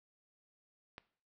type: click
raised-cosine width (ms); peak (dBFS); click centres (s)
0.3; -30; 0.981
effects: noise-tail reverb RT60 0.5 s tail -19 dB re dry